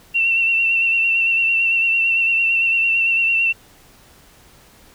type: tone with vibrato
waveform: sine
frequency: 2709 Hz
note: E7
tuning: 47 cents sharp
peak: -14 dBFS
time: 0.14-3.53 s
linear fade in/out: 20 ms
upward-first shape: sine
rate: 8.9 Hz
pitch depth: 31 cents each way
effects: pink hiss -49 dBFS RMS until 4.94 s